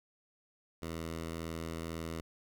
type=tone; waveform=10% pulse; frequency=82 Hz; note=E2; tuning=9 cents flat; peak=-30 dBFS; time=0.82-2.21 s; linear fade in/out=5 ms; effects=none